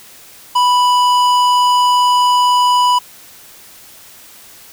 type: tone with tanh clipping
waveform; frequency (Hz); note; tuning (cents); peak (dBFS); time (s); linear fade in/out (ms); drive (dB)
sine; 987.8; B5; 0; -11; 0.55-2.99; 10; 15
effects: white hiss -40 dBFS RMS until 4.72 s